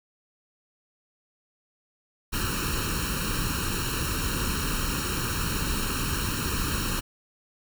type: noise with comb filter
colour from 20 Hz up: pink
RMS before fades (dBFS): -28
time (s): 2.32-7.01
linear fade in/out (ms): 20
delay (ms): 0.72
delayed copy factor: +0.9
effects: none